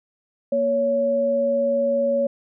sine tone pair together, 235.2 / 559.4 Hz, A#3 / C#5, +16 / +16 cents, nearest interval octave + minor third, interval 1500 cents, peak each -27 / -18 dBFS, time 0.52-2.27 s, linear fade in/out 5 ms, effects none

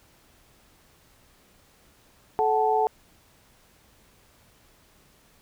sine tone cluster, 433.6 / 747 / 874 Hz, A4 / F#5 / A5, -25 / +16 / -12 cents, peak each -24 dBFS, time 2.39-2.87 s, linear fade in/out 0 ms, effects pink hiss -59 dBFS RMS until 5.41 s

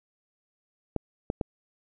clicks, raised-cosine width 2 ms, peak -14 dBFS, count 3, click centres 0.963 / 1.301 / 1.412 s, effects none

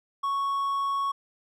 triangle tone, 1108.7 Hz, C#6, in tune, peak -23 dBFS, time 0.23-1.12 s, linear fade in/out 10 ms, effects none

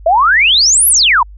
sine exponential two-way sweep, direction up then down, 622.3 to 11770 to 900 Hz, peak -6 dBFS, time 0.06-1.23 s, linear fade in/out 5 ms, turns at 0.88 s, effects added 50 Hz sine -31 dBFS peak until 1.37 s

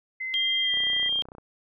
sine tone with pitch glide, 2057 to 1984.6 Hz, C7 to B6, -30 to +8 cents, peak -29 dBFS, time 0.2-1.09 s, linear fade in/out 10 ms, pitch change -62 cents, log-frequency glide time 0.62-0.71 s
sine tone, 3200 Hz, G7, 35 cents sharp, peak -23 dBFS, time 0.34-1.22 s, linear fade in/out 0 ms
click train, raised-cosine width 1 ms, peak -30 dBFS, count 21, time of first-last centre 0.74-1.383 s, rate 31.1 Hz
effects none

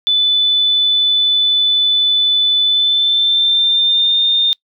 sine tone with pitch glide, 3496 to 3630 Hz, A7 to A#7, -12 to -47 cents, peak -10 dBFS, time 0.07-4.53 s, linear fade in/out 0 ms, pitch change +65 cents, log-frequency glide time 2.63-4.2 s, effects noise-tail reverb RT60 0.1 s tail -24 dB re dry

